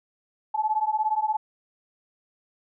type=beating tone pair; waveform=sine; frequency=854 / 871 Hz; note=G#5 / A5; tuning=+48 / -18 cents; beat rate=17 Hz; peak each=-25 dBFS; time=0.54-1.37 s; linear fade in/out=10 ms; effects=none